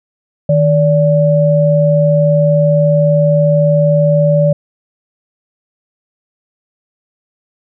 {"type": "tone pair together", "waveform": "sine", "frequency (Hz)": [155.56, 579.2], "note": ["D#3", "D5"], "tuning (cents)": [0, -24], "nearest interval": "octave + major seventh", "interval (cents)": 2276, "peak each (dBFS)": -10, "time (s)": [0.49, 4.53], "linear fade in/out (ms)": 5, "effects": []}